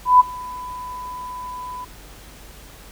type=tone with ADSR envelope; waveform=sine; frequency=998 Hz; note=B5; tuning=18 cents sharp; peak=-5 dBFS; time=0.05-1.85 s; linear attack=150 ms; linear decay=18 ms; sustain=-24 dB; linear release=11 ms; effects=added 49 Hz sine -44 dBFS peak until 2.91 s + pink hiss -44 dBFS RMS until 2.91 s